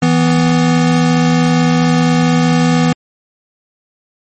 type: tone pair together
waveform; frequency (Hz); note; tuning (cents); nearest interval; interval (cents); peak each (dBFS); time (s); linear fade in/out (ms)
square; 163.7 / 248.2; E3 / B3; -12 / +9; perfect fifth; 721; -12 / -13; 0.02-2.93; 5
effects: low-pass 9000 Hz 12 dB/octave + MP3 32 kbps